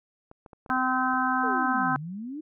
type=clicks; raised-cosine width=1 ms; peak=-32 dBFS; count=7; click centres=0.314 / 0.462 / 0.532 / 0.662 / 0.694 / 0.766 / 1.138 s
type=harmonic tone; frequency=257.3 Hz; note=C4; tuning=29 cents flat; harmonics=1 / 3 / 4 / 5 / 6; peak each=-29 / -29 / -29 / -29 / -29 dBFS; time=0.7-1.96 s; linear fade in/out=0 ms
type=exponential two-way sweep; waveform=sine; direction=down then up; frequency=493.9 to 138.6 to 319.7 Hz; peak=-33 dBFS; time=1.43-2.41 s; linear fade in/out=10 ms; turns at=1.96 s
effects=none